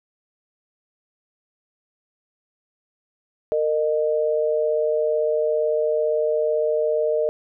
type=tone pair together; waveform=sine; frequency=458.9 / 613 Hz; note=A#4 / D#5; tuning=-27 / -26 cents; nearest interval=perfect fourth; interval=501 cents; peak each=-21 dBFS; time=3.52-7.29 s; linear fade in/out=0 ms; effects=none